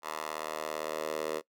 10% pulse tone with high-pass filter sweep, 77.78 Hz, D#2, in tune, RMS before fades -36 dBFS, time 0.02-1.42 s, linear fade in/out 50 ms, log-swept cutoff 820 to 490 Hz, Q 2.8, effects noise-tail reverb RT60 0.1 s tail -21 dB re dry

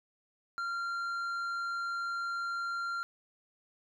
sine tone with tanh clipping, 1383 Hz, F6, 17 cents flat, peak -34 dBFS, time 0.58-3.03 s, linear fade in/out 0 ms, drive 7 dB, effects none

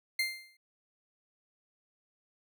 30% pulse tone with exponential decay, 2100 Hz, C7, 6 cents sharp, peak -23 dBFS, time 0.19-0.57 s, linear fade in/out 5 ms, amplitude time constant 81 ms, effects none

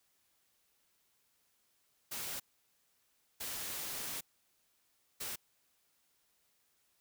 white noise bursts at uneven times, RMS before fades -41 dBFS, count 3, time 2.11-2.4 / 3.4-4.21 / 5.2-5.36 s, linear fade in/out 10 ms, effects white hiss -75 dBFS RMS until 7 s

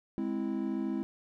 triangle chord, Ab augmented, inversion none, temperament equal, 207.7 / 261.6 / 329.6 Hz, Ab3 / C4 / E4, 0 / 0 / 0 cents, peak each -33 dBFS, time 0.18-1.03 s, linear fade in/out 0 ms, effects none

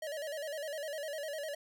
square tone with vibrato, 601 Hz, D5, 40 cents sharp, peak -38 dBFS, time 0.02-1.55 s, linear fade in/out 5 ms, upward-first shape square, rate 9.9 Hz, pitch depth 87 cents each way, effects none

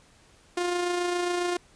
sawtooth tone with amplitude modulation, 353.1 Hz, F4, 19 cents sharp, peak -20 dBFS, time 0.57-1.57 s, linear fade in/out 5 ms, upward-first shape sine, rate 27.4 Hz, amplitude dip 35%, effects pink hiss -58 dBFS RMS until 1.75 s + resampled to 22050 Hz

